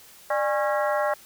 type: harmonic tone with a mistuned harmonic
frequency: 273.6 Hz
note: C#4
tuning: 23 cents flat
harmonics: 2 / 3 / 4 / 5 / 6 / 7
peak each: -24 / -28 / -30 / -32 / -34 / -35 dBFS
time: 0.3-1.14 s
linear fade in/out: 5 ms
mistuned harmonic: 2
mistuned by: +150 cents
effects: white hiss -50 dBFS RMS until 1.25 s